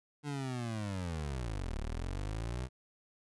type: linear two-way sweep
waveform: 25% pulse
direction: down then up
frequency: 148.5 to 35.05 to 65.2 Hz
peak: -32 dBFS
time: 0.23-2.69 s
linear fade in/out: 50 ms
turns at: 1.77 s
effects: resampled to 24000 Hz